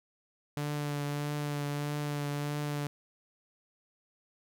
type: tone with vibrato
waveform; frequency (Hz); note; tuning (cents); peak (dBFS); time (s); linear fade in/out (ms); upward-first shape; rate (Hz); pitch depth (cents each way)
sawtooth; 146; D3; -10; -28; 0.57-2.87; 0; triangle; 1.6; 22
effects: none